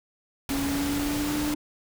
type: noise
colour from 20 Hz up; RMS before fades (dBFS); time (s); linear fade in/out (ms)
pink; -32; 0.49-1.54; 2
type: tone with pitch glide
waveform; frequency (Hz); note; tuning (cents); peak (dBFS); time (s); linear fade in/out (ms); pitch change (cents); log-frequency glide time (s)
triangle; 277.2 to 297.1; C#4 to D4; 0 to +20; -24; 0.5-1.55; 5; +120; 0.6-1.36
effects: none